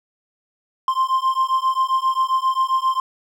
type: beating tone pair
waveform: triangle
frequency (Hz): 1046.5 / 1054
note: C6 / C6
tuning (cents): 0 / +12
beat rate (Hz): 7.5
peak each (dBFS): -18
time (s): 0.88-3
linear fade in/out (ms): 2
effects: none